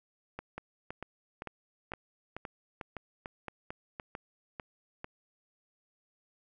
two click trains, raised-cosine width 0.5 ms, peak -24 / -24 dBFS, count 11 / 8, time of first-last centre 0.58-5.044 / 0.39-3.998 s, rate 2.24 / 1.94 Hz, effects none

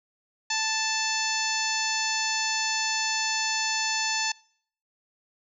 harmonic tone, 880 Hz, A5, in tune, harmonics 1 / 2 / 3 / 4 / 5 / 6 / 7 / 8, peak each -32 / -32 / -32 / -36 / -32 / -34 / -33 / -35 dBFS, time 0.5-4.32 s, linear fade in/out 5 ms, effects noise-tail reverb RT60 0.6 s tail -25 dB re dry

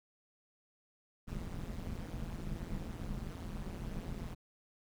brown noise with amplitude modulation, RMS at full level -37 dBFS, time 1.27-4.35 s, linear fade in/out 20 ms, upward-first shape sine, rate 173 Hz, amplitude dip 100%, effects none

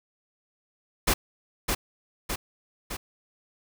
pink noise with echo, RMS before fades -22 dBFS, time 1.07-1.14 s, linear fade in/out 10 ms, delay 610 ms, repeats 3, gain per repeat -4 dB, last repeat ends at 2.97 s, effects none

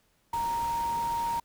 sine tone in noise, 932.3 Hz, A#5, in tune, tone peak -27 dBFS, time 0.33-1.4 s, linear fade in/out 5 ms, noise pink, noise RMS -42 dBFS, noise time 0.33-1.4 s, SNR +12 dB, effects pink hiss -69 dBFS RMS until 1.44 s

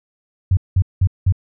sine tone bursts, 93.3 Hz, F#2, 15 cents sharp, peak -10 dBFS, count 4, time 0.51-1.324 s, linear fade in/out 5 ms, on 61 ms, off 190 ms, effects none

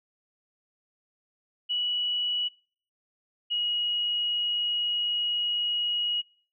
sine tone pair in turn, 2937 / 2898 Hz, F#7 / F#7, -13 / -37 cents, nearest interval unison, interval 24 cents, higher first, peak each -25 dBFS, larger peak neither, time 1.69-2.49 / 3.5-6.22 s, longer second, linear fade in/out 20 ms, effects noise-tail reverb RT60 0.5 s tail -25 dB re dry

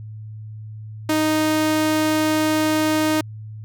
sawtooth tone, 310.4 Hz, D#4, 4 cents flat, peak -13 dBFS, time 1.09-3.21 s, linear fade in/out 5 ms, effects added 108 Hz sine -32 dBFS peak until 3.64 s

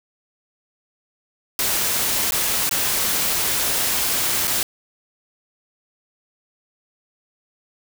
white noise with dropouts, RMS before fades -21 dBFS, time 1.59-4.63 s, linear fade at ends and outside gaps 1 ms, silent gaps 2.308-2.321 / 2.693-2.711 / 4.472-4.477 s, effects none

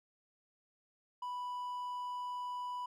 triangle tone, 987.8 Hz, B5, in tune, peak -36 dBFS, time 1.22-2.86 s, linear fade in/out 5 ms, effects none

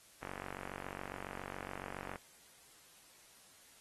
click train, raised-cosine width 0.5 ms, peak -28 dBFS, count 92, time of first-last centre 0.23-2.158 s, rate 47.2 Hz, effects white hiss -62 dBFS RMS until 3.8 s + AAC 32 kbps

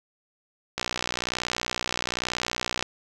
click train, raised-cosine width 0.2 ms, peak -9 dBFS, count 126, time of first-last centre 0.78-2.826 s, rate 61.1 Hz, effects none

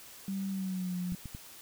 sine tone with pitch glide, 194.3 to 179.21 Hz, G3 to F3, -15 to +45 cents, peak -32 dBFS, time 0.28-1.15 s, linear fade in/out 2 ms, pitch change -140 cents, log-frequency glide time 0.49-0.95 s
clicks, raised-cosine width 5 ms, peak -29 dBFS, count 3, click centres 1.122 / 1.257 / 1.349 s
effects white hiss -51 dBFS RMS until 1.61 s

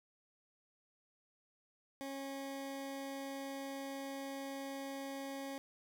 20% pulse tone, 273.6 Hz, C#4, 23 cents flat, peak -37 dBFS, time 2.01-5.58 s, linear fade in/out 0 ms, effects none

